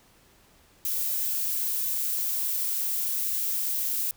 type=noise; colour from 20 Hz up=violet; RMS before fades=-28 dBFS; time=0.85-4.11 s; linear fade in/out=0 ms; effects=pink hiss -59 dBFS RMS until 4.16 s